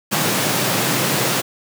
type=high-pass noise; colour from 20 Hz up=pink; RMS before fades=-19 dBFS; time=0.11-1.42 s; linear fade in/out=20 ms; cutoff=110 Hz; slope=96 dB/octave; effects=none